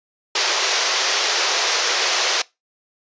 white band-pass noise, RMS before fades -20 dBFS, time 0.35-2.42 s, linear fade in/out 5 ms, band 370 to 6300 Hz, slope 48 dB/octave, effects noise-tail reverb RT60 0.2 s tail -21 dB re dry + resampled to 16000 Hz

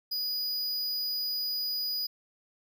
square tone, 4930 Hz, D#8, 17 cents flat, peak -30 dBFS, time 0.11-2.07 s, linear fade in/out 10 ms, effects none

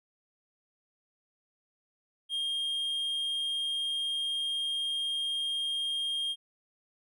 triangle tone, 3222 Hz, G7, 47 cents sharp, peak -28 dBFS, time 2.29-6.36 s, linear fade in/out 50 ms, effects none

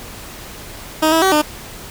15% pulse tone with pitch steps, 313.6 / 324.5 / 381.6 / 301.9 Hz, D#4 / E4 / G4 / D4, +14 / -27 / -47 / +48 cents, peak -5 dBFS, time 1.02-1.42 s, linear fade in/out 10 ms, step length 100 ms, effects pink hiss -34 dBFS RMS until 1.9 s

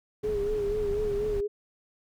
brown noise, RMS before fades -36 dBFS, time 0.23-1.41 s, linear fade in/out 10 ms
sine tone with vibrato, 414.6 Hz, G#4, 3 cents flat, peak -26 dBFS, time 0.23-1.48 s, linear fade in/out 20 ms, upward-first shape sine, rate 4.1 Hz, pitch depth 54 cents each way
effects none

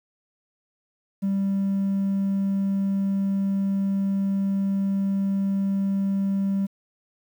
triangle tone, 196 Hz, G3, in tune, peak -18 dBFS, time 1.22-6.67 s, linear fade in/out 20 ms, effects tanh soft clip ceiling -16 dBFS + 9-bit

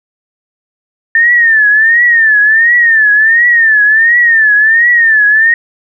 sine tone with vibrato, 1800 Hz, A6, 39 cents sharp, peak -4 dBFS, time 1.15-5.54 s, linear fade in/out 2 ms, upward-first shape triangle, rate 1.4 Hz, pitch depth 140 cents each way, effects none

